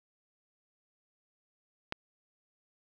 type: click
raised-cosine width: 0.3 ms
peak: -17 dBFS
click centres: 1.924 s
effects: none